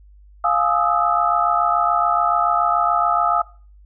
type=tone cluster; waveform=sine; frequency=698 / 840 / 1236 / 1303 Hz; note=F5 / G#5 / D#6 / E6; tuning=-1 / +19 / -12 / -20 cents; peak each=-20 / -24 / -20 / -20 dBFS; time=0.44-3.42 s; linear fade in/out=5 ms; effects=noise-tail reverb RT60 0.4 s tail -20 dB re dry + added 50 Hz sine -44 dBFS peak until 3.85 s